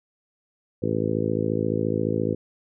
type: harmonic tone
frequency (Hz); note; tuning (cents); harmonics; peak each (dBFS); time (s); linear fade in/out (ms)
54.4; A1; -19; 2 / 3 / 4 / 5 / 6 / 7 / 8 / 9; -30 / -30 / -30 / -30 / -30 / -30 / -30 / -30; 0.82-2.35; 10
effects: none